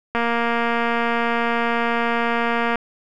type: click train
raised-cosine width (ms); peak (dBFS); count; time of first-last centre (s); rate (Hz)
0.5; -7; 611; 0.15-2.757; 234
effects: none